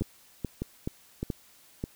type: two click trains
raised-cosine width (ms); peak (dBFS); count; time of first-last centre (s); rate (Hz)
3; -17 / -18; 4 / 4; 0.02-1.302 / 0.01-1.839; 2.34 / 1.64
effects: white hiss -58 dBFS RMS until 1.95 s